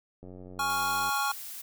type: click train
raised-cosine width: 2 ms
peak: -33 dBFS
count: 80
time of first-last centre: 0.23-1.092 s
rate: 91.7 Hz
type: chord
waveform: square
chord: Db major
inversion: second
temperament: equal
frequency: 830.6 / 1108.7 / 1396.9 Hz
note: Ab5 / Db6 / F6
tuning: 0 / 0 / 0 cents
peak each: -32 dBFS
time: 0.59-1.32 s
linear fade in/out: 5 ms
type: noise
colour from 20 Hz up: blue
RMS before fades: -41 dBFS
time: 0.69-1.62 s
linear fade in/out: 10 ms
effects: none